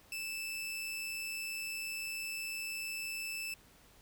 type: tone with amplitude modulation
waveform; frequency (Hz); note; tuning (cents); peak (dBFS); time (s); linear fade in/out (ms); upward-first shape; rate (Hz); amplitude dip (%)
sawtooth; 2637; E7; 0; -33; 0.12-3.54; 2; sine; 160; 35
effects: pink hiss -62 dBFS RMS until 4.01 s